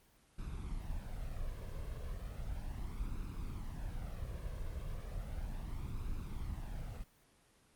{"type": "noise with flanger", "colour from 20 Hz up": "brown", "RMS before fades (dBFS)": -41, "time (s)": [0.38, 7.04], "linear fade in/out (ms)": 10, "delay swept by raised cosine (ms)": [0.78, 1.88], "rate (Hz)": 0.35, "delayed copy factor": 0.7, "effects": ["pink hiss -68 dBFS RMS until 7.75 s", "Opus 24 kbps"]}